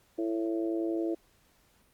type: harmonic tone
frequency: 111 Hz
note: A2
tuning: 16 cents sharp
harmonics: 3 / 4 / 5 / 6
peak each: -29 / -38 / -39 / -41 dBFS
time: 0.18-1.15 s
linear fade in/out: 10 ms
effects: pink hiss -66 dBFS RMS until 1.93 s + Opus 48 kbps